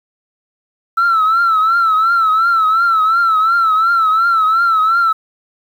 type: tone with vibrato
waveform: sine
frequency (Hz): 1328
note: E6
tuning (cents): +12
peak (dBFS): -8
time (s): 0.97-5.13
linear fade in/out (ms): 10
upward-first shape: triangle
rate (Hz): 2.8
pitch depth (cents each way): 96
effects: tanh soft clip ceiling -7 dBFS + 7-bit